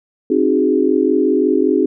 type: chord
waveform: sine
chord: Ab dominant seventh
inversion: first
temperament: equal with one note detuned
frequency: 267.3 / 311.1 / 370 / 415.3 Hz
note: C4 / Eb4 / Gb4 / Ab4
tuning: +37 / 0 / 0 / 0 cents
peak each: -17 dBFS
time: 0.3-1.86 s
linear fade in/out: 5 ms
effects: none